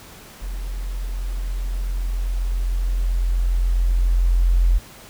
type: tone with level ramp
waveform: sine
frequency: 43.65 Hz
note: F1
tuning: in tune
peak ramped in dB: -25 to -12 dBFS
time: 0.41-4.79 s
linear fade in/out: 20 ms
effects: pink hiss -43 dBFS RMS until 5.09 s